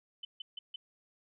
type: tone bursts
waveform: sine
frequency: 3035 Hz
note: F#7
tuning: 43 cents sharp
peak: -39 dBFS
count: 4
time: 0.23-0.76 s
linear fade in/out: 5 ms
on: 20 ms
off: 150 ms
effects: none